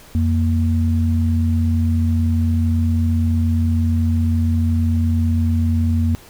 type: tone pair together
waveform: sine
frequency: 87.31 / 233.1 Hz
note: F2 / A#3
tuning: 0 / 0 cents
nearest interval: octave + perfect fourth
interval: 1700 cents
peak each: -15 / -20 dBFS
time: 0.15-6.15 s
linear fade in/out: 0 ms
effects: pink hiss -44 dBFS RMS until 6.29 s